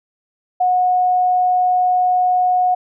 sine tone, 729 Hz, F#5, 26 cents flat, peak -12 dBFS, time 0.6-2.75 s, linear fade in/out 10 ms, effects none

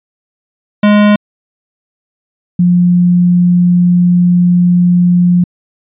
square / sine tone pair in turn, 207.7 / 176.9 Hz, G#3 / F3, 0 / +23 cents, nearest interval minor third, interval 277 cents, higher first, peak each -5 dBFS, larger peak neither, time 0.83-1.16 / 2.59-5.44 s, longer second, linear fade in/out 5 ms, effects resampled to 8000 Hz

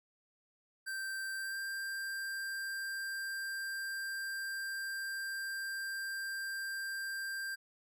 square tone with pitch glide, 1566 to 1583.3 Hz, G6 to G6, -2 to +17 cents, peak -38 dBFS, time 0.86-7.56 s, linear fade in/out 20 ms, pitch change +19 cents, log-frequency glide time 1.34-1.59 s, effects none

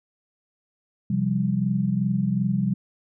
sine chord, C suspended fourth, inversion none, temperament equal with one note detuned, 130.81 / 173.21 / 196 Hz, C3 / F3 / G3, 0 / -14 / 0 cents, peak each -26 / -26 / -23 dBFS, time 1.1-2.74 s, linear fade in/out 5 ms, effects none

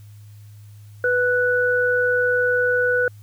sine tone pair together, 494.3 / 1480 Hz, B4 / F#6, +1 / 0 cents, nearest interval octave + perfect fifth, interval 1899 cents, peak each -19 dBFS, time 1.04-3.08 s, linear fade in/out 2 ms, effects added 104 Hz sine -40 dBFS peak until 3.22 s + white hiss -58 dBFS RMS until 3.22 s

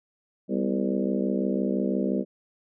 harmonic tone with a mistuned harmonic, 65.9 Hz, C2, 13 cents sharp, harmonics 3 / 4 / 5 / 6 / 7 / 8 / 9, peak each -27 / -29 / -31 / -33 / -34 / -35 / -36 dBFS, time 0.48-2.25 s, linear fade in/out 50 ms, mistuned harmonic 4, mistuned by -82 cents, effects none

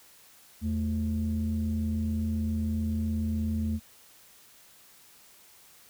sine tone pair together, 82.1 / 219.2 Hz, E2 / A3, -6 / -6 cents, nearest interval octave + perfect fourth, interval 1700 cents, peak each -28 dBFS, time 0.61-3.8 s, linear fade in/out 50 ms, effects tanh soft clip ceiling -21 dBFS + white hiss -56 dBFS RMS until 5.89 s

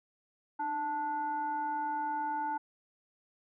sine tone with frequency modulation, 880 Hz, A5, in tune, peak -31 dBFS, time 0.59-2.58 s, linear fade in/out 10 ms, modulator 577 Hz, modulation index 0.5, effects none

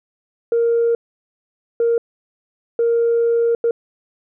sine tone bursts at uneven times, 466.2 Hz, A#4, in tune, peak -12 dBFS, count 4, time 0.52-0.95 / 1.8-1.98 / 2.79-3.55 / 3.64-3.71 s, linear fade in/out 2 ms, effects tanh soft clip ceiling -10 dBFS

